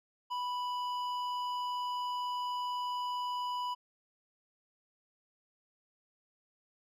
sine tone with hard clipping, 987.8 Hz, B5, in tune, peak -35 dBFS, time 0.3-3.75 s, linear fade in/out 20 ms, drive 9 dB, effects none

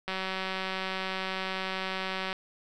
click train, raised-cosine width 0.3 ms, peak -17 dBFS, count 426, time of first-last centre 0.08-2.329 s, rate 189 Hz, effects none

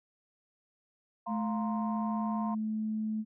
sine chord, F suspended fourth, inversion none, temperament equal, 698.5 / 932.3 / 1046.5 Hz, F5 / Bb5 / C6, 0 / 0 / 0 cents, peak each -39 dBFS, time 1.26-2.55 s, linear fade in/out 10 ms
sine tone, 216.8 Hz, A3, 25 cents flat, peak -30 dBFS, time 1.27-3.25 s, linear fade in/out 50 ms
effects tanh soft clip ceiling -20 dBFS

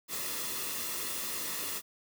white noise with comb filter, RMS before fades -36 dBFS, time 0.08-1.82 s, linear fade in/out 50 ms, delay 1.3 ms, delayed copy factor -0.55, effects none

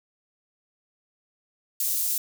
white high-pass noise, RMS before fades -26 dBFS, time 1.8-2.18 s, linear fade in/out 2 ms, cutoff 7000 Hz, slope 12 dB/octave, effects none

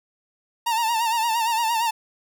45% pulse tone with vibrato, 914 Hz, A#5, 34 cents flat, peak -20 dBFS, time 0.66-1.91 s, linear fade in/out 10 ms, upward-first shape sine, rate 8.7 Hz, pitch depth 70 cents each way, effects none

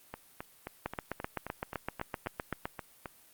two click trains, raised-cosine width 0.5 ms, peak -18 / -23 dBFS, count 15 / 12, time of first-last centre 0.86-2.655 / 0.14-3.058 s, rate 7.8 / 3.77 Hz, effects white hiss -60 dBFS RMS until 3.33 s + Opus 32 kbps

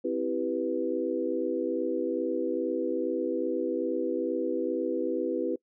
sine chord, C major seventh, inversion none, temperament equal, 261.6 / 329.6 / 392 / 493.9 Hz, C4 / E4 / G4 / B4, 0 / 0 / 0 / 0 cents, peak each -34 / -31 / -33 / -31 dBFS, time 0.04-5.56 s, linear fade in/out 10 ms, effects noise-tail reverb RT60 0.1 s tail -22 dB re dry

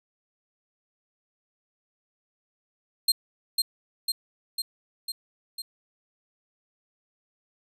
sawtooth tone with echo, 4186 Hz, C8, in tune, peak -15 dBFS, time 3.08-3.12 s, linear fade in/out 5 ms, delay 500 ms, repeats 5, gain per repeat -3 dB, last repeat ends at 5.62 s, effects resampled to 32000 Hz

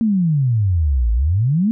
sine exponential two-way sweep, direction down then up, 233.1 to 53.5 to 233.1 Hz, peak -13 dBFS, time 0.01-1.71 s, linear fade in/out 0 ms, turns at 1.12 s, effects none

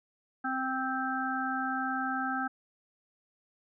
harmonic tone, 261.6 Hz, C4, in tune, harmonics 1 / 3 / 5 / 6, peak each -35 / -35 / -35 / -35 dBFS, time 0.44-2.48 s, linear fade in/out 10 ms, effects none

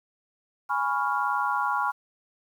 sine chord, C# dominant seventh, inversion second, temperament equal, 830.6 / 987.8 / 1108.7 / 1396.9 Hz, G#5 / B5 / C#6 / E#6, 0 / 0 / 0 / 0 cents, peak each -29 dBFS, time 0.69-1.92 s, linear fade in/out 20 ms, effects 9-bit

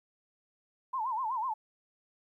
sine tone with vibrato, 958 Hz, A#5, 47 cents sharp, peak -30 dBFS, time 0.93-1.54 s, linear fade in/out 10 ms, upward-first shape sine, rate 8 Hz, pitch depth 190 cents each way, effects 12-bit

